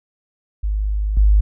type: tone with level steps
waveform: sine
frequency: 51.5 Hz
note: G#1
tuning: 14 cents flat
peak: -17 / -9 dBFS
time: 0.63-1.41 s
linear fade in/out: 10 ms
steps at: 1.17 s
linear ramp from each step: 2 ms
effects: none